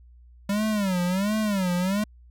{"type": "tone with vibrato", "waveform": "square", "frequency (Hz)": 196, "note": "G3", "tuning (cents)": 0, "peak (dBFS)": -23, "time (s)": [0.49, 2.04], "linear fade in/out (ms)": 5, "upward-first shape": "sine", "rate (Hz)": 1.4, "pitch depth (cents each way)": 180, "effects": ["added 60 Hz sine -48 dBFS peak until 2.3 s"]}